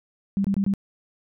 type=tone bursts; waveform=sine; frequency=197.1 Hz; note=G3; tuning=10 cents sharp; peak=-19 dBFS; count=4; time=0.37-0.738 s; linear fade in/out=0 ms; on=74 ms; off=24 ms; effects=none